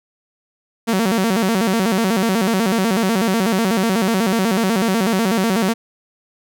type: tone with vibrato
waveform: sawtooth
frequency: 207.7 Hz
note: G#3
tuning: in tune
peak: -11 dBFS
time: 0.87-5.74 s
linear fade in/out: 20 ms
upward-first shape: square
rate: 8.1 Hz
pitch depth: 170 cents each way
effects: none